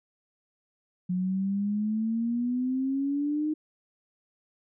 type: exponential sweep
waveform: sine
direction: up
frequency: 179.5 to 309.9 Hz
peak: -25 dBFS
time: 1.09-3.54 s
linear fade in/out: 10 ms
effects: none